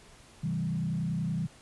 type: tone with frequency modulation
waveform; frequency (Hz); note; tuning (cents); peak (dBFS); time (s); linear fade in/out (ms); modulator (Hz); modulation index
sine; 164.81; E3; 0; -28; 0.43-1.47; 10; 30.6; 1.1
effects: pink hiss -55 dBFS RMS until 1.61 s + resampled to 24000 Hz